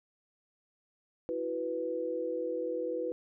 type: chord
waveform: sine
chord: E suspended second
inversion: none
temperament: equal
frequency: 329.6 / 370 / 493.9 Hz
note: E4 / F#4 / B4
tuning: 0 / 0 / 0 cents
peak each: -38 / -39 / -33 dBFS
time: 1.29-3.12 s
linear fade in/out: 0 ms
effects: none